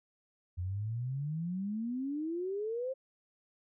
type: exponential sweep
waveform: sine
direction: up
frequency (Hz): 86.4 to 538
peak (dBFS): -33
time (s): 0.57-2.94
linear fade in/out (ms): 20
effects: none